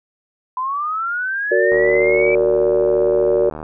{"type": "linear sweep", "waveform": "sine", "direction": "up", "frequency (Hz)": [1000, 2329], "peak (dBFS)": -19, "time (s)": [0.57, 2.35], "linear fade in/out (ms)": 2}
{"type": "chord", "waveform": "sine", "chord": "Gb augmented", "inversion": "none", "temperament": "just", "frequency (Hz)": [370, 462.5, 578.1], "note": ["Gb4", "Bb4", "D5"], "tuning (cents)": [0, -14, -27], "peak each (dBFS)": -17, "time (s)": [1.51, 3.5], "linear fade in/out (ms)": 10}
{"type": "click train", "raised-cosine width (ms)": 1, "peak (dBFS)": -16, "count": 148, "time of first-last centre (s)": [1.72, 3.629], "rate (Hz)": 77}
{"effects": []}